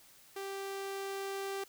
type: tone with level ramp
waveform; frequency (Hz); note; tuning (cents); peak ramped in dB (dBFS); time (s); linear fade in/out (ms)
sawtooth; 392; G4; 0; -35 to -32; 0.36-1.64; 5
effects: white hiss -60 dBFS RMS until 1.68 s